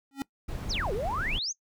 square tone with exponential growth, 274.6 Hz, C#4, 16 cents flat, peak -27 dBFS, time 0.11-0.22 s, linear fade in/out 1 ms, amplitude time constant 22 ms
brown noise, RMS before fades -34 dBFS, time 0.48-1.39 s, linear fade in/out 10 ms
sine exponential two-way sweep, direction down then up, 6870 to 372.7 to 6870 Hz, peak -29 dBFS, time 0.69-1.53 s, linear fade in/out 20 ms, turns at 0.93 s
effects noise-tail reverb RT60 0.1 s tail -21 dB re dry

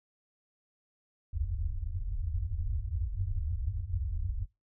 white low-pass noise, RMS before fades -33 dBFS, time 1.33-4.46 s, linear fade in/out 5 ms, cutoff 100 Hz, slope 96 dB/octave, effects noise-tail reverb RT60 0.2 s tail -21 dB re dry

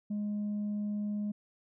sine tone, 207.7 Hz, G#3, in tune, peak -29 dBFS, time 0.1-1.32 s, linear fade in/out 10 ms, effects tanh soft clip ceiling -30 dBFS

